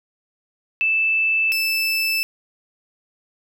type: tone pair in turn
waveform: sine / 30% pulse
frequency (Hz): 2637 / 2637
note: E7 / E7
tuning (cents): 0 / 0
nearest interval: unison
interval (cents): 0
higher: neither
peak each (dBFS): -16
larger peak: neither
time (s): 0.81-1.52 / 1.52-2.23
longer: neither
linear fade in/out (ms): 0
effects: none

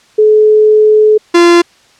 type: tone pair in turn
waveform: sine / 45% pulse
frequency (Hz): 428.5 / 344.6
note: A4 / F4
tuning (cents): -46 / -23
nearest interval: major third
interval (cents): 377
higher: first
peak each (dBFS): -3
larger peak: neither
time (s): 0.18-1.18 / 1.34-1.62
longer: first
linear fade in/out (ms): 10
effects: white hiss -46 dBFS RMS until 1.99 s + low-pass 6000 Hz 12 dB/octave

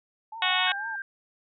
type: tone with vibrato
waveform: sine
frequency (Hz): 854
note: G#5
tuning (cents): +48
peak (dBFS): -36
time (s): 0.32-0.96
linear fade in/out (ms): 5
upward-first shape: triangle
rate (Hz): 4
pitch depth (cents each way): 140
type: harmonic tone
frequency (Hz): 368.3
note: F#4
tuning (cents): -8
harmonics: 2 / 3 / 4 / 5 / 6 / 7 / 8 / 9 / 10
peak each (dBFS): -31 / -31 / -31 / -31 / -31 / -31 / -31 / -31 / -31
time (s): 0.42-0.72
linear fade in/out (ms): 2
type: tone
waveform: sine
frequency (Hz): 1587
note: G6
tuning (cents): +21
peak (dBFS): -31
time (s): 0.67-1.02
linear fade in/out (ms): 2
effects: none

